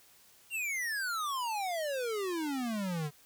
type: exponential sweep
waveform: square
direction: down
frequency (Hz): 2830 to 142.6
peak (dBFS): -33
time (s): 0.5-3.11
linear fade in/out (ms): 50
effects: white hiss -61 dBFS RMS until 3.25 s